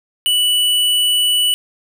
square tone, 2960 Hz, F#7, in tune, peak -13 dBFS, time 0.26-1.54 s, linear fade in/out 0 ms, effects 9-bit

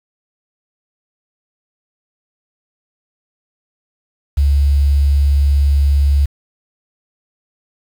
sine tone with quantisation, 70.7 Hz, C#2, 35 cents sharp, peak -9 dBFS, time 4.37-6.26 s, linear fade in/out 10 ms, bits 6, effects none

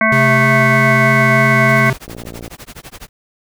harmonic tone, 220 Hz, A3, in tune, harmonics 1 / 3 / 5 / 7 / 9 / 10, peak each -17 / -17 / -17 / -17 / -17 / -17 dBFS, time 0.01-1.9 s, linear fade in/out 2 ms
square tone with vibrato, 131.9 Hz, C3, 14 cents sharp, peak -15 dBFS, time 0.12-1.93 s, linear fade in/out 2 ms, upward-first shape square, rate 3.2 Hz, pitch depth 17 cents each way
pink noise with tremolo, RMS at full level -31 dBFS, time 1.68-3.09 s, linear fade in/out 10 ms, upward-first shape sine, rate 12 Hz, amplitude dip 100%
click train, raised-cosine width 2 ms, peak -18 dBFS, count 24, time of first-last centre 2.08-2.479 s, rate 57.7 Hz
effects none

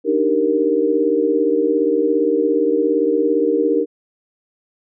sine chord, Eb major seventh, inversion third, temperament equal, 293.7 / 311.1 / 392 / 466.2 Hz, D4 / Eb4 / G4 / Bb4, 0 / 0 / 0 / 0 cents, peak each -22 / -20 / -20 / -17 dBFS, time 0.04-3.86 s, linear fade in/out 50 ms, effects none

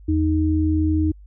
sine tone pair together, 82.41 / 311.1 Hz, E2 / D#4, 0 / 0 cents, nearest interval octave + major seventh, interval 2300 cents, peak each -19 / -19 dBFS, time 0.08-1.12 s, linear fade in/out 10 ms, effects added 50 Hz sine -41 dBFS peak until 1.26 s

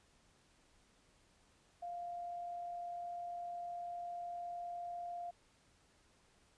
sine tone with amplitude modulation, 698.5 Hz, F5, in tune, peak -40 dBFS, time 1.82-5.31 s, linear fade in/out 10 ms, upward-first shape sine, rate 39.9 Hz, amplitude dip 25%, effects pink hiss -70 dBFS RMS until 6.57 s + resampled to 22050 Hz

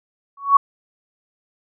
sine tone with exponential growth, 1117 Hz, C#6, 13 cents sharp, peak -4 dBFS, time 0.37-0.57 s, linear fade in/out 5 ms, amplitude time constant 43 ms, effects none

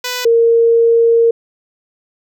5% pulse / sine tone pair in turn, 496.6 / 462.3 Hz, B4 / A#4, +9 / -14 cents, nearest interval minor second, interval 123 cents, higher first, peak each -7 dBFS, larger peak neither, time 0.04-0.25 / 0.25-1.31 s, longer second, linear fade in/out 5 ms, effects none

